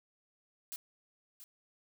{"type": "noise with echo", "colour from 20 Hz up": "blue", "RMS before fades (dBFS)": -42, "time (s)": [0.72, 0.76], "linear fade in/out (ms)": 0, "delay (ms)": 680, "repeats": 1, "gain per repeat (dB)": -10, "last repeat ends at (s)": 1.44, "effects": []}